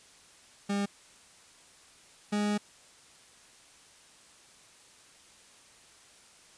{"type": "tone pair in turn", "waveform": "40% pulse", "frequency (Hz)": [201.2, 207.5], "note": ["G3", "G#3"], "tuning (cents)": [45, -1], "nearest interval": "minor second", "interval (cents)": 54, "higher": "second", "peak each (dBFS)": [-27, -26], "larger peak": "second", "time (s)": [[0.69, 0.86], [2.32, 2.58]], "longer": "second", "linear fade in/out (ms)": 10, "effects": ["white hiss -57 dBFS RMS until 6.57 s", "resampled to 22050 Hz"]}